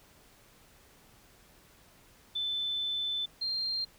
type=tone pair in turn; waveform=sine; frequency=3520 / 4187 Hz; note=A7 / C8; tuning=0 / 0 cents; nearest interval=minor third; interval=300 cents; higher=second; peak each=-30 / -30 dBFS; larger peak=neither; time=2.35-3.26 / 3.41-3.85 s; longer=first; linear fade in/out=10 ms; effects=pink hiss -60 dBFS RMS until 3.98 s